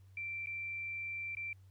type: tone with dropouts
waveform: sine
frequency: 2349 Hz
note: D7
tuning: in tune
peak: -38 dBFS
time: 0.17-1.53 s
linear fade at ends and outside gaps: 2 ms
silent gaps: 0.46-0.47 / 1.351-1.369 s
effects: added 95 Hz sine -56 dBFS peak until 1.7 s + pink hiss -75 dBFS RMS until 1.7 s